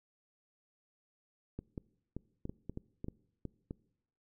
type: clicks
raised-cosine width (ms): 3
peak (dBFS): -27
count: 11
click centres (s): 1.59 / 1.778 / 2.166 / 2.454 / 2.495 / 2.696 / 2.774 / 3.044 / 3.084 / 3.453 / 3.709
effects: noise-tail reverb RT60 0.8 s tail -23 dB re dry